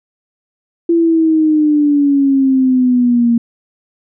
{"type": "exponential sweep", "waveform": "sine", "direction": "down", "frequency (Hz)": [339.3, 232.3], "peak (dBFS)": -8, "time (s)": [0.89, 3.38], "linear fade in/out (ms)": 5, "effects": []}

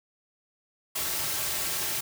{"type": "noise with comb filter", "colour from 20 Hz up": "white", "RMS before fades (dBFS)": -30, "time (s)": [0.95, 2.01], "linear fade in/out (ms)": 10, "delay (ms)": 4.1, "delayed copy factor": -0.55, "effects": []}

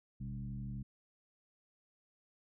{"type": "tone with frequency modulation", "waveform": "sine", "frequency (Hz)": 127.6, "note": "C3", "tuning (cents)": -43, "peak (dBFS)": -39, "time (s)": [0.2, 0.83], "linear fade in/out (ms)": 10, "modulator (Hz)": 72.1, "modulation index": 1.1, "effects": []}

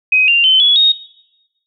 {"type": "tone with pitch steps", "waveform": "sine", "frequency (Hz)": [2520, 2780, 3067, 3383, 3732], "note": ["D#7", "F7", "G7", "G#7", "A#7"], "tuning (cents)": [21, -9, -38, 31, 1], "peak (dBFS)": -7, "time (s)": [0.12, 0.92], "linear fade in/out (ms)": 5, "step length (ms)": 160, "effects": ["noise-tail reverb RT60 1.0 s tail -21 dB re dry"]}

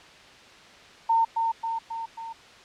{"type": "tone with echo", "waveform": "sine", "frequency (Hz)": 910, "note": "A#5", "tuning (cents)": -42, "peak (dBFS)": -18, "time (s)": [1.09, 1.25], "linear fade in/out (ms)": 10, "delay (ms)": 270, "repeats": 4, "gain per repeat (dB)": -4, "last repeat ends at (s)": 2.33, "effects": ["white hiss -49 dBFS RMS until 2.64 s", "low-pass 4000 Hz 12 dB/octave"]}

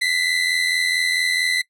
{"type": "tone pair together", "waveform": "30% pulse", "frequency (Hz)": [1975.5, 2060], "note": ["B6", "C7"], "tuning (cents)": [0, -28], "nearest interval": "minor second", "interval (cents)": 72, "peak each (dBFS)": -18, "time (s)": [0.01, 1.62], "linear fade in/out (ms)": 10, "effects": ["noise-tail reverb RT60 0.1 s tail -22 dB re dry", "low-pass 11000 Hz 12 dB/octave"]}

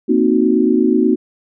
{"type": "chord", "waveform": "sine", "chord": "C half-diminished seventh", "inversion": "third", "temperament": "equal", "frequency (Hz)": [233.1, 261.6, 311.1, 370], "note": ["Bb3", "C4", "Eb4", "Gb4"], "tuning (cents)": [0, 0, 0, 0], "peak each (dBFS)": -16, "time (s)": [0.08, 1.16], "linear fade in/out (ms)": 20, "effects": []}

